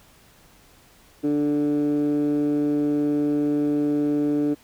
15% pulse tone with band-pass filter, 146.83 Hz, D3, in tune, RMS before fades -22 dBFS, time 1.23-4.55 s, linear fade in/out 20 ms, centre 330 Hz, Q 6.9, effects pink hiss -54 dBFS RMS until 4.63 s

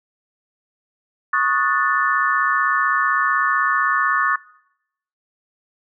sine chord, D# half-diminished seventh, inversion third, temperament equal with one note detuned, 1108.7 / 1244.5 / 1467.2 / 1760 Hz, C#6 / D#6 / F#6 / A6, 0 / 0 / -15 / 0 cents, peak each -20 / -22 / -23 / -20 dBFS, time 1.33-4.36 s, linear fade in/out 5 ms, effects noise-tail reverb RT60 0.8 s tail -22 dB re dry

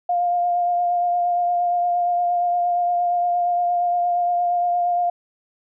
sine tone with vibrato, 704 Hz, F5, 14 cents sharp, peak -17 dBFS, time 0.09-5.1 s, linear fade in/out 5 ms, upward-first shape triangle, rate 8.6 Hz, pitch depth 20 cents each way, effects none

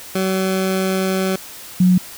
20% pulse / sine tone pair in turn, 189.2 / 182.25 Hz, F#3 / F#3, +39 / -26 cents, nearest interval minor second, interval 65 cents, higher first, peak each -12 / -9 dBFS, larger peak second, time 0.15-1.36 / 1.8-1.98 s, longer first, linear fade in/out 5 ms, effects white hiss -36 dBFS RMS until 2.17 s

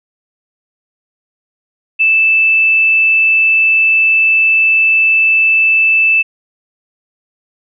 sine tone, 2637 Hz, E7, in tune, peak -7 dBFS, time 1.99-6.23 s, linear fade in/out 20 ms, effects none

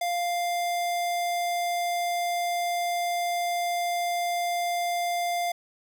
square tone, 698.5 Hz, F5, in tune, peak -26 dBFS, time 0.01-5.52 s, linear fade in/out 5 ms, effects none

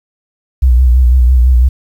sine tone with vibrato, 62.4 Hz, B1, 19 cents sharp, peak -4 dBFS, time 0.62-1.69 s, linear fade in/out 10 ms, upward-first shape sine, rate 6 Hz, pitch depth 72 cents each way, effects 7-bit

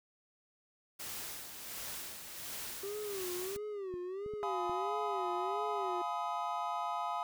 white noise with tremolo, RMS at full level -42 dBFS, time 0.99-3.57 s, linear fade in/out 10 ms, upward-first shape sine, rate 1.4 Hz, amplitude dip 50%
triangle tone with vibrato, 388.3 Hz, G4, 16 cents flat, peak -36 dBFS, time 2.83-6.02 s, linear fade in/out 5 ms, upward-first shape sine, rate 1.5 Hz, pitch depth 150 cents each way
clicks, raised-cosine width 3 ms, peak -36 dBFS, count 5, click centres 3.562 / 3.94 / 4.262 / 4.337 / 4.696 s
triangle chord, F half-diminished seventh, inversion none, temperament just, 698.5 / 838.1 / 1005.8 / 1257.2 Hz, F5 / Ab5 / Cb6 / Eb6, 0 / +16 / +31 / +18 cents, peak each -38 dBFS, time 4.43-7.23 s, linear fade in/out 0 ms
effects none

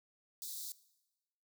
white high-pass noise, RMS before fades -44 dBFS, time 0.42-0.72 s, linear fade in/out 0 ms, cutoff 3600 Hz, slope 96 dB/octave, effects noise-tail reverb RT60 1.0 s tail -19 dB re dry

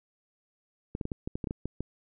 clicks, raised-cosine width 3 ms, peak -20 dBFS, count 11, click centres 0.951 / 1.012 / 1.054 / 1.118 / 1.275 / 1.355 / 1.442 / 1.472 / 1.509 / 1.656 / 1.806 s, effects none

